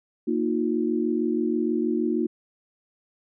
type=chord; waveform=sine; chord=Bb suspended fourth; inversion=none; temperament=equal with one note detuned; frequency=233.1 / 311.1 / 357.4 Hz; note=Bb3 / Eb4 / F4; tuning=0 / 0 / +40 cents; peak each=-26 dBFS; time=0.27-2.27 s; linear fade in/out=10 ms; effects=none